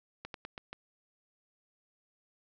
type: slowing click train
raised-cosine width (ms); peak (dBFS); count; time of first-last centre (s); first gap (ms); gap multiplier
0.3; -25; 5; 0.25-0.73; 92; 1.18
effects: resampled to 16000 Hz + 9-bit